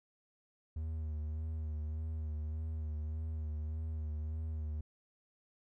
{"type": "tone with vibrato", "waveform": "triangle", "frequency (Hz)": 77.78, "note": "D#2", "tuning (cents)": 0, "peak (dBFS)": -34, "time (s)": [0.76, 4.81], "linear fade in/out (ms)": 5, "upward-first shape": "sine", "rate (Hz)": 1.7, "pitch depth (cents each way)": 40, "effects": []}